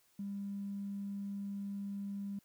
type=tone; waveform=triangle; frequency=200 Hz; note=G3; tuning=35 cents sharp; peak=-34 dBFS; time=0.19-2.39 s; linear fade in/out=5 ms; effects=tanh soft clip ceiling -36 dBFS + white hiss -71 dBFS RMS until 2.44 s